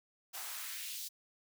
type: noise with high-pass filter sweep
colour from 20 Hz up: white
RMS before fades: -43 dBFS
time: 0.33-1.09 s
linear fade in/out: 20 ms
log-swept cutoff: 620 to 4700 Hz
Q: 1.4
effects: none